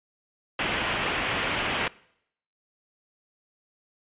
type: low-pass noise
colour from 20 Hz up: white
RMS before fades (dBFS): -28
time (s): 0.59-1.88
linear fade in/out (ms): 2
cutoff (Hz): 3200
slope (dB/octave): 48
effects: noise-tail reverb RT60 0.7 s tail -22 dB re dry + resampled to 8000 Hz